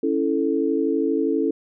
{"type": "chord", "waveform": "sine", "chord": "A major", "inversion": "first", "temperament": "equal", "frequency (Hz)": [277.2, 329.6, 440], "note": ["C#4", "E4", "A4"], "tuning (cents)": [0, 0, 0], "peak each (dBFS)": -23, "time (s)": [0.03, 1.51], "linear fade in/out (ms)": 5, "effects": []}